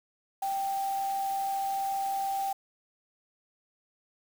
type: tone in noise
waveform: sine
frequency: 784 Hz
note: G5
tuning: in tune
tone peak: -28 dBFS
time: 0.42-2.53 s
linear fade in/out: 5 ms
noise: white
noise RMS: -45 dBFS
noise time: 0.42-2.53 s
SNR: +14 dB
effects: none